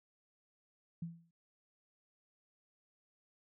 sine tone with exponential decay, 167.7 Hz, E3, 30 cents sharp, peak -36 dBFS, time 1.02-1.31 s, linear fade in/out 5 ms, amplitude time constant 63 ms, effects none

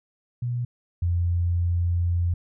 sine tone pair in turn, 121.5 / 86.83 Hz, B2 / F2, -28 / -9 cents, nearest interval tritone, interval 581 cents, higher first, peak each -24 / -20 dBFS, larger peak second, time 0.42-0.65 / 1.02-2.34 s, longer second, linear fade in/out 5 ms, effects none

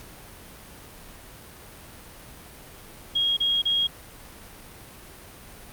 sine tone bursts, 3274 Hz, G#7, 25 cents flat, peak -20 dBFS, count 3, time 3.15-3.872 s, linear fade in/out 10 ms, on 220 ms, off 31 ms, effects pink hiss -45 dBFS RMS until 5.72 s + Opus 48 kbps

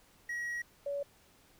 triangle / sine tone pair in turn, 1907 / 567 Hz, A#6 / C#5, +39 / +39 cents, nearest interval octave + major sixth, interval 2100 cents, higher first, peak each -33 / -33 dBFS, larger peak neither, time 0.29-0.62 / 0.86-1.03 s, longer first, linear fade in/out 5 ms, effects pink hiss -64 dBFS RMS until 1.59 s

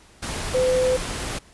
sine tone in noise, 510 Hz, C5, 44 cents flat, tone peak -17 dBFS, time 0.54-0.97 s, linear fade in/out 10 ms, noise pink, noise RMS -29 dBFS, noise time 0.22-1.39 s, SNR +9 dB, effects pink hiss -52 dBFS RMS until 1.53 s + resampled to 24000 Hz

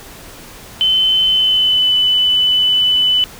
sine tone with pitch glide, 3056 to 2997 Hz, G7 to F#7, -45 to +22 cents, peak -10 dBFS, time 0.81-3.24 s, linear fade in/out 0 ms, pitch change -33 cents, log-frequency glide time 1.26-1.9 s, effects pink hiss -36 dBFS RMS until 3.39 s

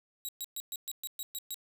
10% pulse tone bursts, 3839 Hz, B7, 50 cents flat, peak -28 dBFS, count 9, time 0.25-1.543 s, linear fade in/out 0 ms, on 37 ms, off 120 ms, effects none

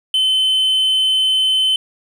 triangle tone, 3060 Hz, G7, 42 cents flat, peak -11 dBFS, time 0.14-1.76 s, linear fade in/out 2 ms, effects none

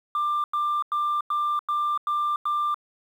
sine tone bursts, 1188 Hz, D6, 20 cents sharp, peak -20 dBFS, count 7, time 0.15-2.744 s, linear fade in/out 2 ms, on 290 ms, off 94 ms, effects tanh soft clip ceiling -20 dBFS + 9-bit

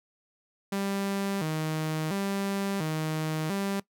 sawtooth tone with vibrato, 175.9 Hz, F3, 13 cents sharp, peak -24 dBFS, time 0.72-3.8 s, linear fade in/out 5 ms, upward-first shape square, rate 0.72 Hz, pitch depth 200 cents each way, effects noise-tail reverb RT60 0.1 s tail -20 dB re dry

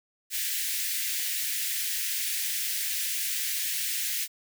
white high-pass noise, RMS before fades -30 dBFS, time 0.3-4.28 s, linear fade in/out 50 ms, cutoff 1700 Hz, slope 48 dB/octave, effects none

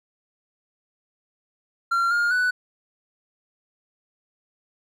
triangle tone with pitch steps, 1375 / 1416 / 1487 Hz, F6 / F6 / F#6, -27 / +23 / +8 cents, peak -17 dBFS, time 1.91-2.51 s, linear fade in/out 10 ms, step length 200 ms, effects none

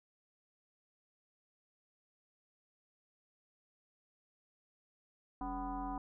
sine tone with frequency modulation, 519 Hz, C5, 14 cents flat, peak -37 dBFS, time 5.41-5.98 s, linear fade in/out 2 ms, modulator 238 Hz, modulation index 2.3, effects none

